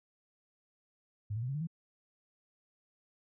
sine tone with pitch steps, 103.83 / 113.88 / 124.91 / 137 / 150.27 / 164.82 Hz, G#2 / A#2 / B2 / C#3 / D3 / E3, 0 / -40 / +20 / -20 / +40 / 0 cents, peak -33 dBFS, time 1.3-1.672 s, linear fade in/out 10 ms, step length 62 ms, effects none

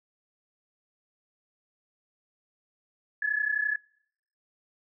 sine tone pair together, 1692.4 / 1724 Hz, G#6 / A6, +32 / -36 cents, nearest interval unison, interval 32 cents, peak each -28 dBFS, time 3.22-3.76 s, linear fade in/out 5 ms, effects noise-tail reverb RT60 0.7 s tail -25 dB re dry

